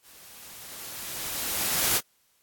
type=noise with level ramp; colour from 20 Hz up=white; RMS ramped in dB=-52 to -22 dBFS; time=0.02-2.01 s; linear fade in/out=50 ms; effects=white hiss -67 dBFS RMS until 2.42 s + AAC 64 kbps